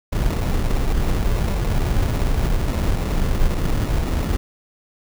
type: noise with sample-and-hold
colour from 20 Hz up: brown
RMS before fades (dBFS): -19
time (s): 0.12-4.37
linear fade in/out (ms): 10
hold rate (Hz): 1575
effects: none